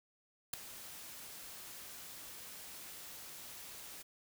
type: noise with ADSR envelope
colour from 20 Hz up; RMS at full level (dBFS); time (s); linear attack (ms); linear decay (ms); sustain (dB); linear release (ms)
white; -33; 0.53-4.03; 7; 4; -17; 15
effects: none